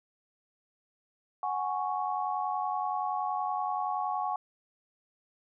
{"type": "chord", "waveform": "sine", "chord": "F# suspended second", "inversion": "none", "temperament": "equal", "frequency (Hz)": [740, 830.6, 1108.7], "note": ["F#5", "G#5", "C#6"], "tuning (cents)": [0, 0, 0], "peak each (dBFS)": [-33, -33, -34], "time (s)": [1.43, 4.36], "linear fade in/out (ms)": 2, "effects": []}